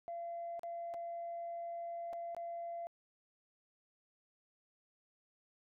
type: tone with dropouts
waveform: sine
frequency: 683 Hz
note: F5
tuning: 39 cents flat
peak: -39 dBFS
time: 0.08-2.87 s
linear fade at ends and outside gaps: 0 ms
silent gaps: 0.594-0.633 / 0.939-0.943 / 2.129-2.133 / 2.348-2.366 s
effects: tanh soft clip ceiling -36 dBFS